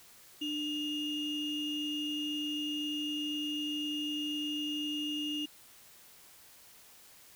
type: ring-modulated tone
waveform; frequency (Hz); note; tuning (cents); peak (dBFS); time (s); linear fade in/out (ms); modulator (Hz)
triangle; 1568; G6; 0; -28; 0.41-5.46; 10; 1270
effects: white hiss -57 dBFS RMS until 7.35 s